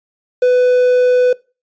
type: tone with quantisation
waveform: triangle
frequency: 498.6 Hz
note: B4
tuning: 16 cents sharp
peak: -6 dBFS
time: 0.42-1.33 s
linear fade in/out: 5 ms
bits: 6
effects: noise-tail reverb RT60 0.3 s tail -22 dB re dry + resampled to 16000 Hz